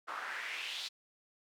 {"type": "noise with band-pass filter sweep", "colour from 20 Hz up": "pink", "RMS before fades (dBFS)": -41, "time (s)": [0.07, 0.89], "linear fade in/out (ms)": 20, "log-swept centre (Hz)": [1100, 4100], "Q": 3.1, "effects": ["high-pass 400 Hz 12 dB/octave"]}